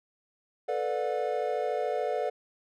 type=chord; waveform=triangle; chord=B minor seventh; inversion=third; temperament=equal with one note detuned; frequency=440 / 493.9 / 587.3 / 721 Hz; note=A4 / B4 / D5 / F#5; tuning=0 / 0 / 0 / -45 cents; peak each=-31 dBFS; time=0.68-2.3 s; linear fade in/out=10 ms; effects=none